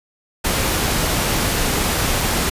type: noise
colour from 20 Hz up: pink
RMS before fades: -19 dBFS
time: 0.44-2.5 s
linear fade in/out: 10 ms
effects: resampled to 32000 Hz